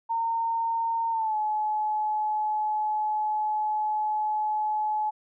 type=tone with pitch glide; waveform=sine; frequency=915 to 853.7 Hz; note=A#5 to G#5; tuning=-32 to +47 cents; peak=-24 dBFS; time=0.09-5.11 s; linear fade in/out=20 ms; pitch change=-121 cents; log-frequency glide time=1.11-1.36 s; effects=none